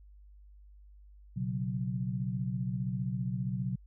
sine chord, B suspended second, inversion none, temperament equal, 123.47 / 138.59 / 185 Hz, B2 / C#3 / F#3, 0 / 0 / 0 cents, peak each -34 / -37 / -35 dBFS, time 1.36-3.76 s, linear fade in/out 10 ms, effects added 50 Hz sine -52 dBFS peak until 3.86 s

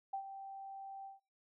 sine tone with ADSR envelope, 781 Hz, G5, 7 cents flat, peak -35 dBFS, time 0.13-1.2 s, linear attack 8 ms, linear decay 85 ms, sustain -10 dB, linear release 150 ms, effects noise-tail reverb RT60 0.3 s tail -18 dB re dry

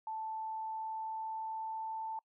sine tone with pitch glide, 880 to 886.1 Hz, A5 to A5, 0 to +12 cents, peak -37 dBFS, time 0.07-2.19 s, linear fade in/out 2 ms, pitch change +12 cents, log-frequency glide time 0.37-2.05 s, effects noise-tail reverb RT60 0.1 s tail -26 dB re dry

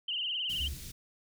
sine tone with vibrato, 2960 Hz, F#7, in tune, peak -31 dBFS, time 0.08-0.68 s, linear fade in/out 5 ms, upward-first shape triangle, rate 19 Hz, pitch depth 120 cents each way
pink band-stop noise, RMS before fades -45 dBFS, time 0.49-0.92 s, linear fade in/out 10 ms, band 190 to 3500 Hz, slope 12 dB/octave
sine tone, 70.4 Hz, C#2, 27 cents sharp, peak -34 dBFS, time 0.6-0.74 s, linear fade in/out 5 ms
effects none

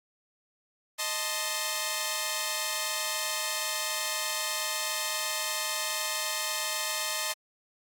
5% pulse chord, A diminished, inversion second, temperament equal, 622.3 / 880 / 1046.5 Hz, Eb5 / A5 / C6, 0 / 0 / 0 cents, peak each -22 dBFS, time 0.98-7.34 s, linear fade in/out 20 ms, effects AAC 64 kbps

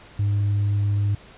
sine tone with tanh clipping, 102 Hz, G#2, 31 cents flat, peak -19 dBFS, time 0.19-1.15 s, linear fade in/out 5 ms, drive 1 dB, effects pink hiss -47 dBFS RMS until 1.37 s + resampled to 8000 Hz

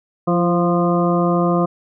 harmonic tone with a mistuned harmonic, 174.61 Hz, F3, in tune, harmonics 1 / 2 / 3 / 4 / 6 / 7, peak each -17 / -20 / -22 / -23 / -25 / -25 dBFS, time 0.27-1.66 s, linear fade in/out 10 ms, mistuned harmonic 2, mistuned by -31 cents, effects none

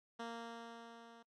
10% pulse tone with level ramp, 231.7 Hz, A#3, 10 cents flat, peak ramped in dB -34 to -49 dBFS, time 0.19-1.23 s, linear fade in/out 10 ms, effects noise-tail reverb RT60 0.1 s tail -24 dB re dry + low-pass 5000 Hz 12 dB/octave

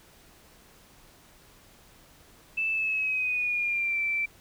sine tone with pitch glide, 2637 to 2336 Hz, E7 to D7, 0 to -10 cents, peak -25 dBFS, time 2.57-4.26 s, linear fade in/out 10 ms, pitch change -210 cents, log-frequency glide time 2.71-4 s, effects pink hiss -56 dBFS RMS until 4.4 s

